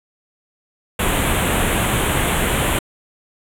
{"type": "band-stop noise", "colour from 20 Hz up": "pink", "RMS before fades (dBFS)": -18, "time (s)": [0.99, 2.79], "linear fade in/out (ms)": 5, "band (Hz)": [3500, 7500], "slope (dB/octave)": 48, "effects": ["low-pass 12000 Hz 12 dB/octave"]}